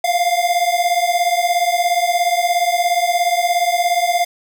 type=beating tone pair; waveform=square; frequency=692 / 709 Hz; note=F5 / F5; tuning=-16 / +26 cents; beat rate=17 Hz; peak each=-18 dBFS; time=0.04-4.25 s; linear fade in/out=5 ms; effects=none